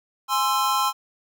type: chord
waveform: square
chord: Ab augmented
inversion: none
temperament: equal with one note detuned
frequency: 830.6 / 1046.5 / 1330.8 Hz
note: Ab5 / C6 / E6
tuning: 0 / 0 / +16 cents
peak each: -27 / -23 / -26 dBFS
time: 0.28-0.93 s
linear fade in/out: 50 ms
effects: none